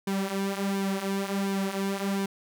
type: tone with flanger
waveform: sawtooth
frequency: 196 Hz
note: G3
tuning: in tune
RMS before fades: -29 dBFS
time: 0.07-2.26 s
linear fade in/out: 5 ms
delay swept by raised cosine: 1.5 to 6.7 ms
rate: 1.4 Hz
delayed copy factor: -0.7
effects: none